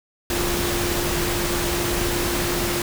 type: tone in noise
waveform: sine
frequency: 349.2 Hz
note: F4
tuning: in tune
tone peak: -26 dBFS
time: 0.3-2.82 s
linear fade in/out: 2 ms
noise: pink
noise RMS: -24 dBFS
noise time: 0.3-2.82 s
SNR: -5 dB
effects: none